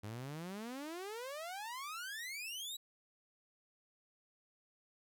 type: exponential sweep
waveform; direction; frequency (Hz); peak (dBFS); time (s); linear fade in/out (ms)
sawtooth; up; 100 to 3951; -39; 0.03-2.77; 10
effects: none